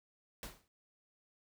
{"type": "noise with exponential decay", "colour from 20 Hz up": "pink", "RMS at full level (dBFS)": -42, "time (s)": [0.43, 0.68], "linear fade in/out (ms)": 1, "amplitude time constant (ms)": 53, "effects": []}